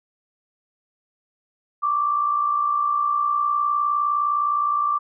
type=tone pair together; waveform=sine; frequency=1115.1 / 1174.7 Hz; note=C#6 / D6; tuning=+10 / 0 cents; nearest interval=minor second; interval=90 cents; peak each=-27 / -19 dBFS; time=1.82-4.99 s; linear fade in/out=20 ms; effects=none